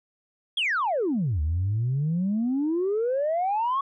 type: exponential two-way sweep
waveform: sine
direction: down then up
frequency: 3425 to 73.2 to 1130 Hz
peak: -21 dBFS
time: 0.57-3.81 s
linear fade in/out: 5 ms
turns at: 1.41 s
effects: tanh soft clip ceiling -19 dBFS